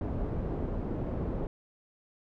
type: low-pass noise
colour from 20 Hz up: pink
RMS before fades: -33 dBFS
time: 0.01-1.47 s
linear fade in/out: 2 ms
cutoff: 520 Hz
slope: 12 dB/octave
effects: none